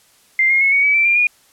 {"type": "tone with pitch steps", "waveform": "sine", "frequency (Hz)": [2093, 2139, 2187, 2235, 2285, 2336, 2388, 2441], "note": ["C7", "C7", "C#7", "C#7", "D7", "D7", "D7", "D#7"], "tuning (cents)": [0, 38, -24, 14, -48, -10, 28, -34], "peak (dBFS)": -11, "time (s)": [0.39, 1.27], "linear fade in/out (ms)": 2, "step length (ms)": 110, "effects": ["white hiss -53 dBFS RMS until 1.52 s", "low-pass 12000 Hz 12 dB/octave"]}